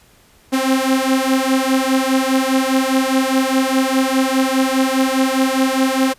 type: beating tone pair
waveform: sawtooth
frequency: 261.6 / 266.5 Hz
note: C4 / C4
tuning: 0 / +32 cents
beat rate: 4.9 Hz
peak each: -13 dBFS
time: 0.52-6.14 s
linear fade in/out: 20 ms
effects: pink hiss -51 dBFS RMS until 6.18 s + resampled to 32000 Hz